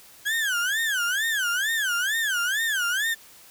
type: tone with vibrato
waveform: 35% pulse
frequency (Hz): 1601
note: G6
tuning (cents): +36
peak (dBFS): -21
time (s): 0.25-3.15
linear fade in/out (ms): 20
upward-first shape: sine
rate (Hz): 2.2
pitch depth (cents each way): 240
effects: white hiss -50 dBFS RMS until 3.5 s